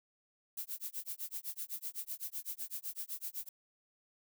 violet noise with tremolo, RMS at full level -39 dBFS, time 0.57-3.49 s, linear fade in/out 5 ms, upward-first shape sine, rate 7.9 Hz, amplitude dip 100%, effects none

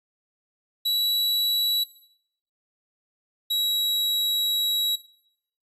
45% pulse tone pair in turn, 3921 / 3876 Hz, B7 / B7, -13 / -33 cents, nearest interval unison, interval 20 cents, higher first, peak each -22 dBFS, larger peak neither, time 0.85-1.84 / 3.5-4.96 s, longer second, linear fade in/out 10 ms, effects noise-tail reverb RT60 0.7 s tail -17 dB re dry + resampled to 32000 Hz

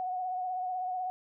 sine tone with vibrato, 736 Hz, F#5, 9 cents flat, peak -31 dBFS, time 0-1.1 s, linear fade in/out 0 ms, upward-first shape sine, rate 16 Hz, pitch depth 31 cents each way, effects none

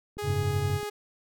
click train, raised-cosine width 3 ms, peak -29 dBFS, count 6, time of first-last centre 0.17-0.831 s, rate 7.57 Hz
sawtooth tone, 415.3 Hz, G#4, in tune, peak -28 dBFS, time 0.18-0.9 s, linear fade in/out 10 ms
triangle chord, F# suspended second, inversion none, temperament just, 92.5 / 104.06 / 138.75 Hz, F#2 / G#2 / C#3, 0 / +4 / +2 cents, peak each -28 dBFS, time 0.22-0.81 s, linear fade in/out 50 ms
effects none

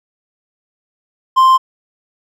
triangle tone, 1046.5 Hz, C6, in tune, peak -4 dBFS, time 1.36-1.58 s, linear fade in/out 20 ms, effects none

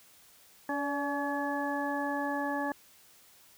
harmonic tone with a mistuned harmonic, 283.8 Hz, C#4, 41 cents sharp, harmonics 1 / 2 / 3 / 4 / 6, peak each -34 / -37 / -35 / -41 / -37 dBFS, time 0.69-2.72 s, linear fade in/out 2 ms, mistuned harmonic 2, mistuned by +29 cents, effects white hiss -59 dBFS RMS until 3.57 s

